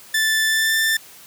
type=tone with pitch glide; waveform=sawtooth; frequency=1760 to 1779.4 Hz; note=A6 to A6; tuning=0 to +19 cents; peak=-13 dBFS; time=0.14-0.97 s; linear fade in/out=5 ms; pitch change=+19 cents; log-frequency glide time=0.47-0.75 s; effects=white hiss -44 dBFS RMS until 1.26 s + high-pass 80 Hz 12 dB/octave